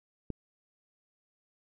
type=click; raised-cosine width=3 ms; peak=-22 dBFS; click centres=0.303 s; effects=none